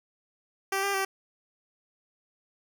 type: tone with pitch steps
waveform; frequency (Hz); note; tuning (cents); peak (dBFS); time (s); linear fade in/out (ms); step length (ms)
10% pulse; 389.3 / 398 / 387.3; G4 / G4 / G4; -12 / +26 / -21; -18; 0.72-1.05; 5; 110
effects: none